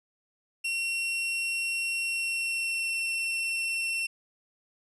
40% pulse tone with pitch glide, 2730 to 2708 Hz, F7 to E7, -40 to +46 cents, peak -27 dBFS, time 0.64-4.07 s, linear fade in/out 10 ms, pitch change -14 cents, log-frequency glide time 2.03-2.94 s, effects resampled to 24000 Hz

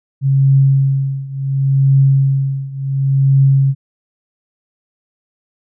sine tone with tremolo, 136.3 Hz, C#3, 29 cents flat, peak -6 dBFS, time 0.21-3.75 s, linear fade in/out 50 ms, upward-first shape triangle, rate 0.7 Hz, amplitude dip 90%, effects none

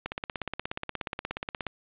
click train, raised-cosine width 0.3 ms, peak -15 dBFS, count 28, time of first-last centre 0.06-1.667 s, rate 16.8 Hz, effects resampled to 8000 Hz + 9-bit

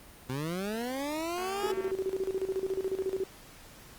20% pulse linear sweep, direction up, 123.6 to 430.3 Hz, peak -27 dBFS, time 0.29-1.72 s, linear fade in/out 5 ms
click train, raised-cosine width 0.5 ms, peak -30 dBFS, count 121, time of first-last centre 1.38-1.909 s, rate 227 Hz
sine tone with tremolo, 381.5 Hz, G4, 47 cents flat, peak -27 dBFS, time 1.63-3.24 s, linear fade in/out 5 ms, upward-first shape square, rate 14 Hz, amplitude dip 75%
effects pink hiss -52 dBFS RMS until 3.98 s + Opus 32 kbps

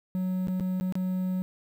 triangle tone with dropouts, 185 Hz, F#3, in tune, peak -24 dBFS, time 0.15-1.42 s, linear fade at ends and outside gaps 0 ms, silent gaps 0.472-0.483 / 0.598-0.607 / 0.8-0.81 / 0.924-0.954 s, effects 9-bit

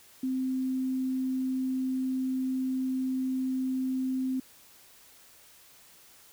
sine tone, 260 Hz, C4, 11 cents flat, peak -27 dBFS, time 0.23-4.4 s, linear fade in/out 5 ms, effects white hiss -56 dBFS RMS until 6.32 s

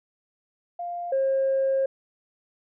sine tone pair in turn, 698.5 / 537.2 Hz, F5 / C5, 0 / +46 cents, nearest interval perfect fourth, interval 454 cents, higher first, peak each -29 / -19 dBFS, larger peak second, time 0.79-1.12 / 1.12-1.86 s, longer second, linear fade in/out 5 ms, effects tanh soft clip ceiling -17 dBFS

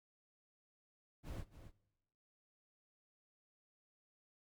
brown noise with echo, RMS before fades -44 dBFS, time 1.23-1.45 s, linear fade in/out 50 ms, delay 270 ms, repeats 1, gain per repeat -11 dB, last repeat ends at 1.72 s, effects noise-tail reverb RT60 1.0 s tail -20 dB re dry + MP3 96 kbps

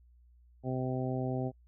harmonic tone, 128.9 Hz, C3, 26 cents flat, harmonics 1 / 2 / 3 / 4 / 5 / 6, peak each -34 / -36 / -39 / -42 / -41 / -43 dBFS, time 0.63-1.52 s, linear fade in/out 50 ms, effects noise-tail reverb RT60 0.1 s tail -25 dB re dry + added 60 Hz sine -58 dBFS peak until 1.67 s

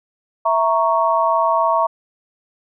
sine chord, A# diminished, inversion second, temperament equal, 659.3 / 932.3 / 1108.7 Hz, E5 / A#5 / C#6, 0 / 0 / 0 cents, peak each -18 dBFS, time 0.45-1.87 s, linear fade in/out 10 ms, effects none

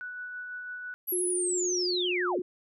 sine tone with tremolo, 1480 Hz, F#6, in tune, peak -35 dBFS, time 0.01-0.94 s, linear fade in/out 0 ms, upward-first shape sine, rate 6 Hz, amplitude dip 25%
sine linear sweep, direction down, 11840 to 143.7 Hz, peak -28 dBFS, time 1.07-2.4 s, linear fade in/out 20 ms
sine tone with vibrato, 359.3 Hz, F4, 49 cents sharp, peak -29 dBFS, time 1.12-2.42 s, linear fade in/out 5 ms, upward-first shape triangle, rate 12 Hz, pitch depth 19 cents each way
effects none

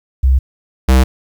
sine / square tone pair in turn, 65.41 / 64.77 Hz, C2 / C2, 0 / -17 cents, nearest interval unison, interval 17 cents, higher first, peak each -7 dBFS, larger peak neither, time 0.23-0.39 / 0.88-1.04 s, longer neither, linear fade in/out 10 ms, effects 8-bit

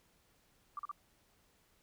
sine tone bursts, 1174.7 Hz, D6, in tune, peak -38 dBFS, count 3, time 0.77-0.914 s, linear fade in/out 2 ms, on 22 ms, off 39 ms, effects pink hiss -71 dBFS RMS until 1.82 s

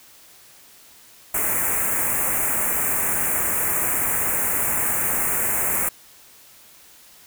white band-stop noise, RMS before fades -22 dBFS, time 1.34-5.89 s, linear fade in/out 5 ms, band 2400 to 7300 Hz, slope 48 dB/octave, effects white hiss -49 dBFS RMS until 7.26 s

